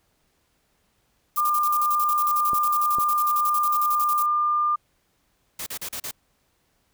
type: noise with tremolo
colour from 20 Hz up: violet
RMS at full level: -30 dBFS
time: 1.36-4.26 s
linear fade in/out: 2 ms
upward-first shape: square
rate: 11 Hz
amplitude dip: 80%
type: tone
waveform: sine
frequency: 1200 Hz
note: D6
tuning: 37 cents sharp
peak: -19 dBFS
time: 1.37-4.76 s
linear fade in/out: 10 ms
type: clicks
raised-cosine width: 2 ms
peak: -21 dBFS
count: 2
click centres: 2.533 / 2.985 s
type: noise bursts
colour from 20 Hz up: white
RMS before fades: -32 dBFS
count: 5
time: 5.59-6.112 s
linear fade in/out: 5 ms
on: 74 ms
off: 38 ms
effects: pink hiss -68 dBFS RMS until 6.93 s